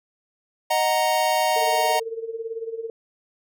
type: chord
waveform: square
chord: D# minor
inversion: none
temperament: equal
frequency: 622.3 / 740 / 932.3 Hz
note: D#5 / F#5 / A#5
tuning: 0 / 0 / 0 cents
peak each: -24 dBFS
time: 0.7-2 s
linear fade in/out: 10 ms
type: tone with tremolo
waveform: sine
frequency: 453.4 Hz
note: A#4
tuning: 48 cents flat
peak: -25 dBFS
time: 1.56-2.9 s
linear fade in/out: 2 ms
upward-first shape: sine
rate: 18 Hz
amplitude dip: 75%
effects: none